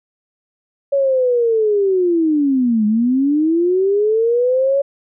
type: linear two-way sweep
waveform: sine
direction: down then up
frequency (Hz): 563 to 207.7 to 563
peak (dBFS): -12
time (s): 0.92-4.82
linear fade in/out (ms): 10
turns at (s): 2.86
effects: none